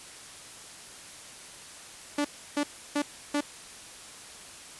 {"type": "tone bursts", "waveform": "sawtooth", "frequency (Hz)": 291, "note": "D4", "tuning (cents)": -16, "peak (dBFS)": -21, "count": 4, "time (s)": [2.18, 3.408], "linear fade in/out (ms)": 5, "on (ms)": 67, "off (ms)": 320, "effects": ["white hiss -46 dBFS RMS until 4.79 s", "resampled to 24000 Hz"]}